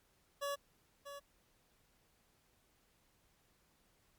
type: tone with echo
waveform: 25% pulse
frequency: 566 Hz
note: C#5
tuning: 36 cents sharp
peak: -33 dBFS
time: 0.41-0.56 s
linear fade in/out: 20 ms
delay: 640 ms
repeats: 1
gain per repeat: -10 dB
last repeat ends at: 1.2 s
effects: pink hiss -73 dBFS RMS until 4.18 s + MP3 96 kbps